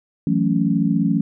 sine chord, F# minor seventh, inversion third, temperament equal with one note detuned, 164.81 / 185 / 219.4 / 277.2 Hz, E3 / F#3 / A3 / C#4, 0 / 0 / -5 / 0 cents, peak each -21 dBFS, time 0.27-1.21 s, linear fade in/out 2 ms, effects none

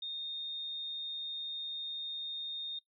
sine tone, 3674 Hz, A#7, 26 cents flat, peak -37 dBFS, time 0.02-2.79 s, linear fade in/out 5 ms, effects noise-tail reverb RT60 0.1 s tail -18 dB re dry

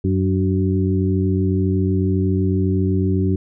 harmonic tone with a mistuned harmonic, 94 Hz, F#2, 28 cents sharp, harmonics 1 / 2 / 3 / 4, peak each -18 / -21 / -23 / -24 dBFS, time 0.04-3.36 s, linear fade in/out 5 ms, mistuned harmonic 3, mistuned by +37 cents, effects none

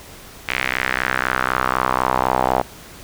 sawtooth tone with band-pass filter sweep, 64 Hz, C2, 38 cents flat, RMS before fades -20 dBFS, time 0.48-2.62 s, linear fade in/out 10 ms, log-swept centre 2300 to 760 Hz, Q 2.9, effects pink hiss -40 dBFS RMS until 3.03 s

